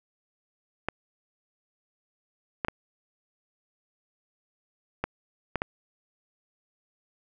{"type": "clicks", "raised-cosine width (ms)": 0.5, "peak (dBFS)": -12, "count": 6, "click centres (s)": [0.886, 2.648, 2.684, 5.04, 5.557, 5.619], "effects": []}